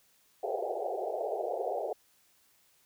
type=band-pass noise; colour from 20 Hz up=white; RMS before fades=-34 dBFS; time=0.43-1.93 s; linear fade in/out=5 ms; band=370 to 790 Hz; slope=96 dB/octave; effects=white hiss -67 dBFS RMS until 2.85 s